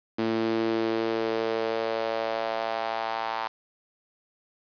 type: tone with high-pass filter sweep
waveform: sawtooth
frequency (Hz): 112.6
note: A2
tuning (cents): +40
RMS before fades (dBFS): -28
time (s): 0.18-3.48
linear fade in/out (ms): 10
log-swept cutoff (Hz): 280 to 900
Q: 3.2
effects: resampled to 11025 Hz + 8-bit